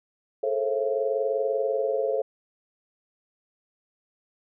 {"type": "tone cluster", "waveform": "sine", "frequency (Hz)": [430.5, 450.9, 536, 674], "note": ["A4", "A4", "C5", "E5"], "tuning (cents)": [-38, 42, 42, 38], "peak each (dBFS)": [-28, -31, -26, -32], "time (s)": [0.43, 2.22], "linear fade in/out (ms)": 5, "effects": []}